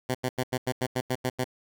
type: tone bursts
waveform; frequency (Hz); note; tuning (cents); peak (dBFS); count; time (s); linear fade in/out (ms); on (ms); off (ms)
10% pulse; 127.6; C3; -43; -17; 10; 0.09-1.443; 10; 57; 87
effects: none